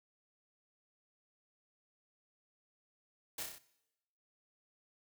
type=noise with echo; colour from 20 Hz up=white; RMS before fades=-41 dBFS; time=3.38-3.43 s; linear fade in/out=5 ms; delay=31 ms; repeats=5; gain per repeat=-3 dB; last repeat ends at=3.585 s; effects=noise-tail reverb RT60 0.9 s tail -19 dB re dry